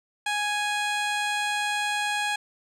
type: tone with low-pass filter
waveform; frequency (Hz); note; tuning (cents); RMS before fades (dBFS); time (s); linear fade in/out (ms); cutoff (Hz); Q
15% pulse; 830.6; G#5; 0; -27; 0.26-2.36; 5; 8000; 0.89
effects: none